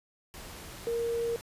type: tone in noise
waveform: sine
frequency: 466.2 Hz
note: A#4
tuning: in tune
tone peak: -28 dBFS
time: 0.87-1.36 s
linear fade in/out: 0 ms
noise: pink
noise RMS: -45 dBFS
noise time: 0.34-1.41 s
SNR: +14 dB
effects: resampled to 32000 Hz